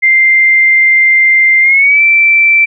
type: tone with pitch glide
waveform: sine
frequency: 2093 to 2336 Hz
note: C7 to D7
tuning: 0 to -10 cents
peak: -4 dBFS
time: 0.02-2.66 s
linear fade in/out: 20 ms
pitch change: +190 cents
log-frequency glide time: 1.61-2.02 s
effects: none